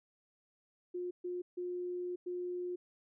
sine tone bursts at uneven times, 357.1 Hz, F4, 39 cents sharp, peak -36 dBFS, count 4, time 0.94-1.11 / 1.24-1.42 / 1.57-2.16 / 2.26-2.76 s, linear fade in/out 10 ms, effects none

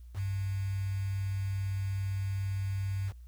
sine tone with quantisation, 97.6 Hz, G2, 7 cents flat, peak -30 dBFS, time 0.14-3.13 s, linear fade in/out 50 ms, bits 8, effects added 60 Hz sine -46 dBFS peak until 3.27 s + white hiss -73 dBFS RMS until 3.27 s

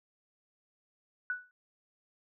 sine tone with exponential decay, 1480 Hz, F#6, in tune, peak -28 dBFS, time 1.3-1.51 s, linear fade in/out 1 ms, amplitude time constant 44 ms, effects none

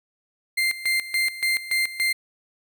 35% pulse tone with tremolo, 2093 Hz, C7, in tune, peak -18 dBFS, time 0.57-2.13 s, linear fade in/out 10 ms, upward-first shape square, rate 3.5 Hz, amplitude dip 80%, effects none

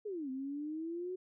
sine exponential two-way sweep, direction down then up, 439.2 to 257.7 to 373.7 Hz, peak -37 dBFS, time 0.05-1.16 s, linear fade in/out 10 ms, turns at 0.3 s, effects none

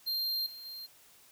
square tone with level steps, 4186 Hz, C8, in tune, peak -31 / -45 / -42 dBFS, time 0.06-0.87 s, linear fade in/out 20 ms, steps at 0.46 / 0.65 s, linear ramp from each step 5 ms, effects white hiss -60 dBFS RMS until 1.31 s

